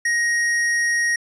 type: tone with hard clipping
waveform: triangle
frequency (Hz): 1878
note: A#6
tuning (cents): +12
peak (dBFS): -19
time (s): 0.05-1.16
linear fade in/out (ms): 5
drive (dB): 18
effects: resampled to 22050 Hz